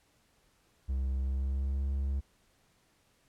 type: tone with pitch glide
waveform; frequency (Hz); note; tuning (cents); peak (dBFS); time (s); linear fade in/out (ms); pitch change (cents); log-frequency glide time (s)
triangle; 66 to 68.56; C2 to C#2; +16 to -18; -27; 0.88-2.21; 20; +66; 1.18-1.83
effects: pink hiss -69 dBFS RMS until 3.28 s + low-pass 12000 Hz 12 dB/octave